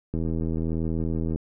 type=click train; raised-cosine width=3 ms; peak=-16 dBFS; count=100; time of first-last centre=0.14-1.359 s; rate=81.2 Hz; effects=none